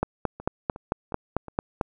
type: two click trains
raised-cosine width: 1 ms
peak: -24 / -9 dBFS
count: 4 / 9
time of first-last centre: 0.4-1.483 / 0.03-1.812 s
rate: 2.77 / 4.49 Hz
effects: none